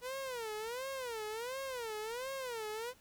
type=tone with vibrato; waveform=sawtooth; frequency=480.2 Hz; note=B4; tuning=49 cents flat; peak=-35 dBFS; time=0.01-2.94 s; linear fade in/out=50 ms; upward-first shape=sine; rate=1.4 Hz; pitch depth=210 cents each way; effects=pink hiss -64 dBFS RMS until 3 s